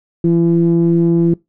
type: ring-modulated tone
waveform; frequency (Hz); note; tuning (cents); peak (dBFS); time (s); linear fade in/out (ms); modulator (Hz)
triangle; 84.8; E2; +50; -4; 0.24-1.34; 5; 253
effects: noise-tail reverb RT60 0.2 s tail -24 dB re dry + tanh soft clip ceiling -1 dBFS